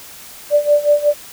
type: tone with tremolo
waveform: sine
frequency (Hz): 587.3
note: D5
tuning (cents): 0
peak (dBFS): -7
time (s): 0.5-1.14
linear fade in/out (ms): 50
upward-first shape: sine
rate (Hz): 5.4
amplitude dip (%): 85
effects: white hiss -37 dBFS RMS until 1.32 s